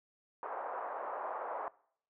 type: band-pass noise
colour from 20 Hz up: white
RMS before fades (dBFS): -40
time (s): 0.43-1.68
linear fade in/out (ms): 0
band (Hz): 530 to 1100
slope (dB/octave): 24
effects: noise-tail reverb RT60 0.6 s tail -22 dB re dry + low-pass 2000 Hz 12 dB/octave